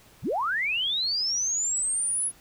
sine linear sweep, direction up, 51.4 to 10548 Hz, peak -24 dBFS, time 0.22-2.32 s, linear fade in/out 50 ms, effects pink hiss -55 dBFS RMS until 2.4 s

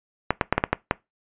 clicks, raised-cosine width 0.5 ms, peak -3 dBFS, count 7, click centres 0.306 / 0.412 / 0.526 / 0.58 / 0.639 / 0.73 / 0.911 s, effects noise-tail reverb RT60 0.2 s tail -21 dB re dry + resampled to 8000 Hz

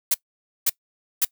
blue noise bursts, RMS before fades -19 dBFS, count 3, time 0.11-1.249 s, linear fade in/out 5 ms, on 33 ms, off 520 ms, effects noise-tail reverb RT60 0.1 s tail -22 dB re dry

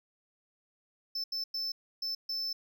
triangle tone bursts at uneven times, 5280 Hz, E8, 2 cents sharp, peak -31 dBFS, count 5, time 1.15-1.24 / 1.32-1.44 / 1.54-1.72 / 2.02-2.15 / 2.29-2.53 s, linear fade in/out 5 ms, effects none

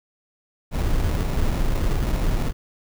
brown noise with sample-and-hold, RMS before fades -21 dBFS, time 0.71-2.53 s, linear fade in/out 50 ms, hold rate 1575 Hz, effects none

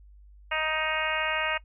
harmonic tone, 312.8 Hz, D#4, 9 cents sharp, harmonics 2 / 3 / 4 / 5 / 6 / 7 / 8 / 9, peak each -34 / -34 / -34 / -34 / -34 / -34 / -34 / -34 dBFS, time 0.51-1.58 s, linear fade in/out 10 ms, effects noise-tail reverb RT60 0.1 s tail -20 dB re dry + added 50 Hz sine -49 dBFS peak until 1.64 s

